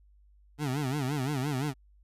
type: tone with vibrato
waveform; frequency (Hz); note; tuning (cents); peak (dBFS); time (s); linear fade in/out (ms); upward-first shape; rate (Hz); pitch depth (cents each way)
25% pulse; 138.59; C#3; 0; -25; 0.58-1.74; 50; sine; 5.8; 160
effects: added 50 Hz sine -57 dBFS peak until 2.03 s + resampled to 32000 Hz